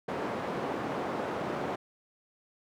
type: band-pass noise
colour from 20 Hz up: white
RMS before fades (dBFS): -34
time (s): 0.08-1.76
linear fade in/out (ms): 10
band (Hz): 160 to 790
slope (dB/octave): 12
effects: none